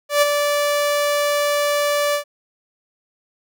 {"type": "tone with ADSR envelope", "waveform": "sawtooth", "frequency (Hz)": 582, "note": "D5", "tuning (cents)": -16, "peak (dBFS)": -7, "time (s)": [0.09, 2.24], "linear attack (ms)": 130, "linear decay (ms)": 21, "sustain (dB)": -6, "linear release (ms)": 96, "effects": []}